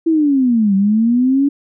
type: linear two-way sweep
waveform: sine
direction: down then up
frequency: 333.1 to 191.2 to 286 Hz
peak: -10 dBFS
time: 0.06-1.49 s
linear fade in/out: 10 ms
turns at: 0.75 s
effects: none